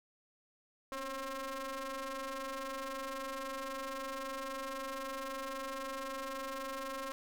sawtooth ring-modulated tone, 264.7 Hz, C4, 20 cents sharp, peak -32 dBFS, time 0.92-7.12 s, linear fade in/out 0 ms, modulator 806 Hz, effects none

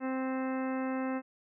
harmonic tone, 261.6 Hz, C4, in tune, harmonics 1 / 2 / 3 / 4 / 5 / 6 / 7 / 8 / 10, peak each -32 / -38 / -42 / -44 / -46 / -48 / -49 / -50 / -52 dBFS, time 0-1.22 s, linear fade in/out 50 ms, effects none

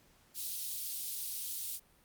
white high-pass noise, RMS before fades -39 dBFS, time 0.34-1.8 s, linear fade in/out 50 ms, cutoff 3500 Hz, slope 24 dB/octave, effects pink hiss -66 dBFS RMS until 2.04 s + Opus 48 kbps

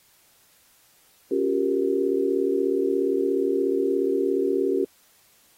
sine chord, G half-diminished seventh, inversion second, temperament equal with one note detuned, 277.2 / 355.1 / 392 / 466.2 Hz, Db4 / F4 / G4 / Bb4, 0 / +29 / 0 / 0 cents, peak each -27 / -27 / -23 / -28 dBFS, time 1.31-4.85 s, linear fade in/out 5 ms, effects white hiss -59 dBFS RMS until 5.57 s + AAC 48 kbps

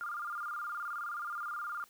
sine tone with vibrato, 1300 Hz, E6, 24 cents flat, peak -36 dBFS, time 0.01-1.84 s, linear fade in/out 0 ms, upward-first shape square, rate 19 Hz, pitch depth 130 cents each way, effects white hiss -63 dBFS RMS until 1.89 s

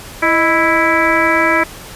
harmonic tone with a mistuned harmonic, 329.6 Hz, E4, in tune, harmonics 1 / 2 / 3 / 4 / 5 / 6 / 7, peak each -18 / -18 / -18 / -18 / -18 / -18 / -18 dBFS, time 0.22-1.64 s, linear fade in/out 10 ms, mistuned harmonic 2, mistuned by -88 cents, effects pink hiss -33 dBFS RMS until 1.95 s + resampled to 32000 Hz

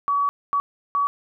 sine tone bursts at uneven times, 1135 Hz, C#6, 41 cents sharp, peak -18 dBFS, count 3, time 0.08-0.29 / 0.53-0.6 / 0.95-1.07 s, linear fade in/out 0 ms, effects none

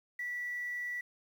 sine tone, 1955 Hz, B6, 18 cents flat, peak -34 dBFS, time 0.19-1.01 s, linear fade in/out 5 ms, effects tanh soft clip ceiling -31 dBFS + 10-bit

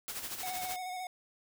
white noise with tremolo, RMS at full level -38 dBFS, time 0.08-0.76 s, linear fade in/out 0 ms, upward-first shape sine, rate 13 Hz, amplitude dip 60%
square tone with vibrato, 735 Hz, F#5, 12 cents flat, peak -38 dBFS, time 0.43-1.07 s, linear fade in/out 2 ms, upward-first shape square, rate 14 Hz, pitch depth 23 cents each way
effects none

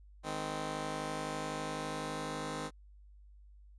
10% pulse chord, Ab major, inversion second, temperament just, 155.74 / 207.7 / 259.6 Hz, Eb3 / Ab3 / C4, +2 / 0 / -13 cents, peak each -32 / -37 / -32 dBFS, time 0.23-2.71 s, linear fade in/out 50 ms, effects added 50 Hz sine -54 dBFS peak until 3.78 s + resampled to 24000 Hz

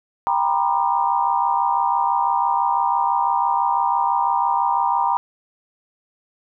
sine tone cluster, 792 / 946 / 1012 / 1204 Hz, G5 / A#5 / B5 / D6, +18 / +25 / +42 / +43 cents, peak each -22 / -19 / -24 / -27 dBFS, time 0.27-5.17 s, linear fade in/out 0 ms, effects none

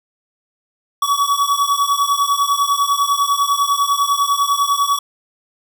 square beating tone pair, 1128 / 1138 Hz, C#6 / C#6, +30 / +45 cents, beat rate 10 Hz, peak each -18 dBFS, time 1.02-4.99 s, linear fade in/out 5 ms, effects 9-bit

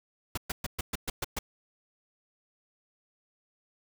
pink noise bursts, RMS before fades -32 dBFS, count 8, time 0.35-1.39 s, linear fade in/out 5 ms, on 25 ms, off 120 ms, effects none

